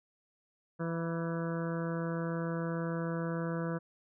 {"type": "harmonic tone with a mistuned harmonic", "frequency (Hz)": 166.7, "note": "E3", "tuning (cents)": 20, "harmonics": [1, 2, 3, 4, 6, 7, 8, 9, 10], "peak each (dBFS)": [-34, -40, -39, -46, -47, -48, -48, -47, -52], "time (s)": [0.79, 3.79], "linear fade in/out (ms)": 20, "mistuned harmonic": 6, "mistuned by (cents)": -30, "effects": []}